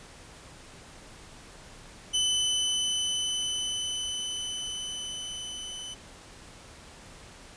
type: tone with level ramp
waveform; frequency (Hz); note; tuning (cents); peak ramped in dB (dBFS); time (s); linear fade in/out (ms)
sawtooth; 3017; F#7; +33; -20 to -34; 2.13-5.95; 20
effects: pink hiss -49 dBFS RMS until 7.56 s + resampled to 22050 Hz